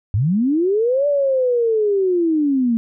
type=linear two-way sweep; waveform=sine; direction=up then down; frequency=89.5 to 585 to 223 Hz; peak=-14 dBFS; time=0.14-2.77 s; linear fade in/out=0 ms; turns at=1.07 s; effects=none